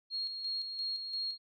sine tone with tremolo, 4272 Hz, C8, 35 cents sharp, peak -33 dBFS, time 0.1-1.38 s, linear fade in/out 50 ms, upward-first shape square, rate 2.9 Hz, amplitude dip 45%, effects none

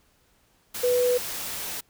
sine tone in noise, 493.9 Hz, B4, in tune, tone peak -19 dBFS, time 0.83-1.18 s, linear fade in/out 10 ms, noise white, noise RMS -33 dBFS, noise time 0.74-1.81 s, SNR +11 dB, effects pink hiss -64 dBFS RMS until 1.89 s

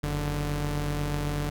sawtooth tone pair together, 46.25 / 146.83 Hz, F#1 / D3, 0 / 0 cents, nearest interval octave + minor sixth, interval 2000 cents, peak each -27 / -25 dBFS, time 0.03-1.5 s, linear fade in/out 10 ms, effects none

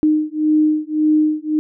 sine beating tone pair, 306.1 / 307.9 Hz, D#4 / D#4, -28 / -18 cents, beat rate 1.8 Hz, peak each -16 dBFS, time 0.03-1.59 s, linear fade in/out 0 ms, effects none

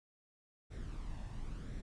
brown noise with flanger, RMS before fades -43 dBFS, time 0.7-1.82 s, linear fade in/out 20 ms, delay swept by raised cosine 0.52 to 1.14 ms, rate 0.95 Hz, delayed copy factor +0.5, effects resampled to 22050 Hz

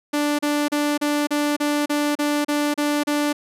sawtooth tone bursts, 293.7 Hz, D4, in tune, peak -15 dBFS, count 11, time 0.13-3.33 s, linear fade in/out 10 ms, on 260 ms, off 34 ms, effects resampled to 32000 Hz

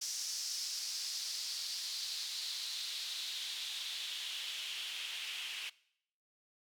white noise with band-pass filter sweep, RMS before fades -41 dBFS, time 0.01-5.7 s, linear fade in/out 10 ms, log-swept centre 5600 to 2800 Hz, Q 3.4, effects noise-tail reverb RT60 0.7 s tail -21 dB re dry

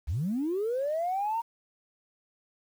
sine linear sweep, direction up, 58.27 to 940 Hz, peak -26 dBFS, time 0.07-1.42 s, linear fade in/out 20 ms, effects tanh soft clip ceiling -22 dBFS + 9-bit

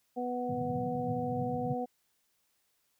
harmonic tone, 246.9 Hz, B3, in tune, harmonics 1 / 2 / 3, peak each -36 / -36 / -36 dBFS, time 0.16-1.86 s, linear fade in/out 20 ms
pink band-pass noise, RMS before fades -39 dBFS, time 0.48-1.75 s, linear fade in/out 20 ms, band 110 to 180 Hz, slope 48 dB/octave
effects white hiss -75 dBFS RMS until 2.99 s

